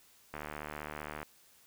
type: click train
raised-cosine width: 0.5 ms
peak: -25 dBFS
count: 68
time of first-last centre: 0.34-1.23 s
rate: 75.3 Hz
effects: white hiss -63 dBFS RMS until 1.66 s